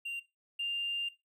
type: tone pair in turn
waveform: triangle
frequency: 2775 / 2796 Hz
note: F7 / F7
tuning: -12 / +1 cents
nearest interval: unison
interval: 13 cents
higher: second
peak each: -32 / -28 dBFS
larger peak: second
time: 0.05-0.2 / 0.59-1.09 s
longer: second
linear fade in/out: 10 ms
effects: noise-tail reverb RT60 0.2 s tail -18 dB re dry + tanh soft clip ceiling -30 dBFS